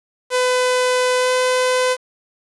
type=tone with pitch glide; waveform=sawtooth; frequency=503 to 507.1 Hz; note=B4 to B4; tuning=+32 to +46 cents; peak=-11 dBFS; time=0.3-1.97 s; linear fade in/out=50 ms; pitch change=+14 cents; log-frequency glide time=1.17-1.31 s; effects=resampled to 24000 Hz + 7-bit